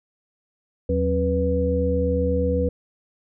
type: tone cluster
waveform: sine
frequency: 78.7 / 181.1 / 269.4 / 489.3 Hz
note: D#2 / F#3 / C#4 / B4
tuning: +20 / -37 / -49 / -16 cents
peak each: -23 / -27 / -28 / -22 dBFS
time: 0.89-2.69 s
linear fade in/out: 5 ms
effects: none